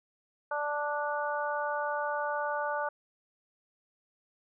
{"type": "harmonic tone", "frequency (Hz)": 293.7, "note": "D4", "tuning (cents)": 0, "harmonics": [2, 3, 4, 5], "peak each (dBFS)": [-34, -34, -37, -36], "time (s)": [0.51, 2.89], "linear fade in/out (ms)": 5, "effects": []}